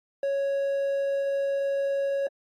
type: tone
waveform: triangle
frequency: 554 Hz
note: C#5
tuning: 1 cent flat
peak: -22 dBFS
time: 0.23-2.27 s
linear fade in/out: 2 ms
effects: AAC 48 kbps